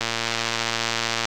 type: click train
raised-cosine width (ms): 0.2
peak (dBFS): -6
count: 144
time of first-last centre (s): 0.01-1.253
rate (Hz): 115
effects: AAC 64 kbps